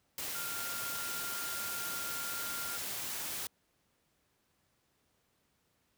sine tone in noise, 1396.9 Hz, F6, in tune, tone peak -42 dBFS, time 0.35-2.77 s, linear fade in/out 2 ms, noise white, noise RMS -39 dBFS, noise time 0.18-3.47 s, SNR -6 dB, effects pink hiss -75 dBFS RMS until 5.97 s + high-pass 60 Hz 12 dB/octave

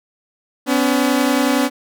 sawtooth tone pair together, 252.8 / 283.6 Hz, B3 / C#4, +41 / +40 cents, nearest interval major second, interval 199 cents, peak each -13 dBFS, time 0.66-1.7 s, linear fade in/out 50 ms, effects none

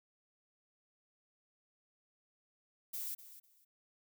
violet noise with echo, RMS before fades -41 dBFS, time 2.93-3.15 s, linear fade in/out 10 ms, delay 250 ms, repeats 2, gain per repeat -14 dB, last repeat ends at 3.65 s, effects none

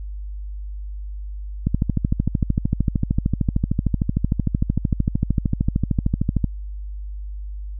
click train, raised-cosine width 5 ms, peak -6 dBFS, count 64, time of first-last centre 1.67-6.443 s, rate 13.2 Hz, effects added 50 Hz sine -28 dBFS peak until 7.79 s

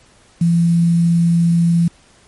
sine tone with quantisation, 169.4 Hz, E3, 48 cents sharp, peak -10 dBFS, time 0.41-1.88 s, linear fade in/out 5 ms, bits 6, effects pink hiss -50 dBFS RMS until 2.27 s + MP3 48 kbps

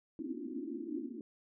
white band-pass noise, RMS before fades -41 dBFS, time 0.19-1.21 s, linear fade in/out 2 ms, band 230 to 350 Hz, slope 96 dB/octave, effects none

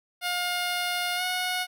10% pulse tone with pitch glide, 712 to 729.5 Hz, F5 to F#5, +33 to -25 cents, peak -18 dBFS, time 0.21-1.67 s, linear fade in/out 50 ms, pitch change +42 cents, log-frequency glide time 1.16-1.22 s, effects none

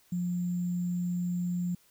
sine tone with sample-and-hold, 176.8 Hz, F3, 22 cents sharp, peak -28 dBFS, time 0.12-1.75 s, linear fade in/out 5 ms, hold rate 7350 Hz, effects white hiss -64 dBFS RMS until 1.9 s

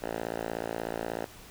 5% pulse tone with band-pass filter, 56.5 Hz, A1, 47 cents sharp, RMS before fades -35 dBFS, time 0.02-1.26 s, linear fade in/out 5 ms, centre 730 Hz, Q 0.75, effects pink hiss -50 dBFS RMS until 1.5 s

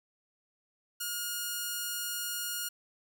5% pulse tone, 1430 Hz, F6, 41 cents sharp, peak -22 dBFS, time 1-2.69 s, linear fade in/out 10 ms, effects none

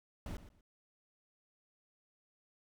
brown noise with echo, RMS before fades -42 dBFS, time 0.26-0.37 s, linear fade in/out 2 ms, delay 120 ms, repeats 2, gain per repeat -13 dB, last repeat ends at 0.61 s, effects none

